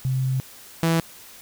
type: tone pair in turn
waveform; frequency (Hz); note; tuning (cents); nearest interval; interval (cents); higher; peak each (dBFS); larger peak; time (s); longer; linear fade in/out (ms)
sine / sawtooth; 130.81 / 164.81; C3 / E3; 0 / 0; major third; 400; second; -20 / -14; second; 0.05-0.4 / 0.83-1; first; 0
effects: white hiss -45 dBFS RMS until 1.41 s